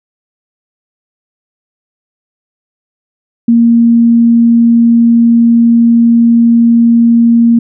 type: tone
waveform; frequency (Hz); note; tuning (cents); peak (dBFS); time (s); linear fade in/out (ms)
sine; 233.1; A#3; 0; -3; 3.48-7.59; 5
effects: none